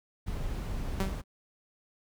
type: noise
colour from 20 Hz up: brown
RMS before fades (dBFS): -34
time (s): 0.26-1.22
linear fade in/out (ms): 20
type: tone with exponential decay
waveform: sawtooth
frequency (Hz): 192.5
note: G3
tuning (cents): -31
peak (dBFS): -23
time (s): 1-1.24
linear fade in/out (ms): 2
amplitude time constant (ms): 51
effects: none